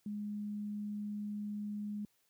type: tone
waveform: sine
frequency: 207.7 Hz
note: G#3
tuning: in tune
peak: -37 dBFS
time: 0.06-2.05 s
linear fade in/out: 2 ms
effects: white hiss -75 dBFS RMS until 2.29 s + high-pass 60 Hz 12 dB/octave